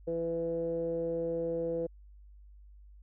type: tone with low-pass filter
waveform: 15% pulse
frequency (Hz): 166.7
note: E3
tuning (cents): +20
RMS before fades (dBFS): -33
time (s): 0.07-1.87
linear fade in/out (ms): 10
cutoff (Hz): 470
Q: 7.7
effects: added 50 Hz sine -51 dBFS peak until 3.02 s